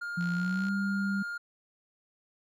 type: tone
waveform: triangle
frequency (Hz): 1411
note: F6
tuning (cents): +17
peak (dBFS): -32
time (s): 0.01-1.38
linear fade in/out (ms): 10
type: tone with pitch glide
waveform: sine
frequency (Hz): 174.61 to 197.13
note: F3 to G3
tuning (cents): 0 to +10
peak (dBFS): -28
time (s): 0.17-1.23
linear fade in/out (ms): 10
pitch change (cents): +210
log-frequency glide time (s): 0.34-0.7
type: click train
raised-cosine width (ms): 0.2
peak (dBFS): -30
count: 31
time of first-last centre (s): 0.21-0.685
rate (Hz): 63.2
effects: none